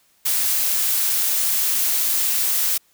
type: noise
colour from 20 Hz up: blue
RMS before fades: -20 dBFS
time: 0.25-2.78 s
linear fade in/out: 10 ms
effects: white hiss -60 dBFS RMS until 2.93 s